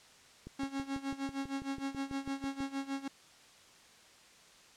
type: click train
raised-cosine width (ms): 3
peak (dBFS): -32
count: 14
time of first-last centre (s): 0.47-2.605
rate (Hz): 6.09
type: tone with tremolo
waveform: 45% pulse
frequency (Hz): 273.5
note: C#4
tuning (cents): -23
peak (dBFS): -33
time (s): 0.59-3.08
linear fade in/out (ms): 5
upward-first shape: sine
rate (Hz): 6.5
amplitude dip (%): 85
effects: white hiss -59 dBFS RMS until 4.76 s + low-pass 7000 Hz 12 dB/octave